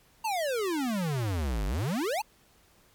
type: exponential two-way sweep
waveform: square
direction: down then up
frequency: 932.3 to 46.25 to 932.3 Hz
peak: -28 dBFS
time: 0.24-2.22 s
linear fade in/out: 10 ms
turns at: 1.66 s
effects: pink hiss -62 dBFS RMS until 2.94 s + MP3 96 kbps